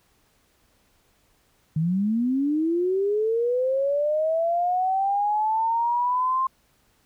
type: linear sweep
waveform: sine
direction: up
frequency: 151.1 to 1060 Hz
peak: -20 dBFS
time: 1.76-6.47 s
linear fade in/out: 5 ms
effects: pink hiss -64 dBFS RMS until 7.05 s